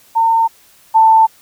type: tone pair in turn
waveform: sine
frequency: 908 / 888.8 Hz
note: A#5 / A5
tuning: -46 / +17 cents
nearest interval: unison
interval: 37 cents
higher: first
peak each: -9 / -5 dBFS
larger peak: second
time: 0.15-0.48 / 0.94-1.27 s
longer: neither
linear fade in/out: 20 ms
effects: white hiss -48 dBFS RMS until 1.41 s